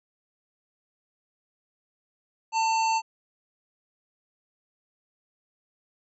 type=harmonic tone with a mistuned harmonic; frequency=895 Hz; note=A5; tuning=29 cents sharp; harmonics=1 / 3 / 5 / 7 / 8; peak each=-22 / -32 / -36 / -39 / -40 dBFS; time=2.52-3.02 s; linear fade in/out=50 ms; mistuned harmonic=8; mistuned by=+54 cents; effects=none